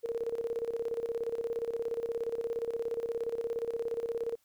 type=tone with tremolo; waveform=sine; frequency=464.1 Hz; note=A#4; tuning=8 cents flat; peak=-29 dBFS; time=0.03-4.36 s; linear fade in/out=20 ms; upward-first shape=square; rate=17 Hz; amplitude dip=70%; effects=white hiss -72 dBFS RMS until 4.44 s